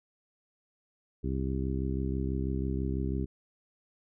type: harmonic tone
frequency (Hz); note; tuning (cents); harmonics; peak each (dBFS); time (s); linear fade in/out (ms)
66.1; C2; +18; 1 / 2 / 3 / 4 / 5 / 6; -32 / -35 / -37 / -38 / -39 / -40; 1.23-3.26; 20
effects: none